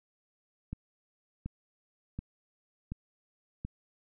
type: click train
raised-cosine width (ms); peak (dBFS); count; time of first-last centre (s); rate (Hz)
5; -24; 5; 0.73-3.65; 1.37
effects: none